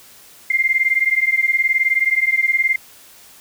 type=beating tone pair; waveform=sine; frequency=2093 / 2112 Hz; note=C7 / C7; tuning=0 / +16 cents; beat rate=19 Hz; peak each=-17 dBFS; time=0.5-2.76 s; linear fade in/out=5 ms; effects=white hiss -45 dBFS RMS until 3.4 s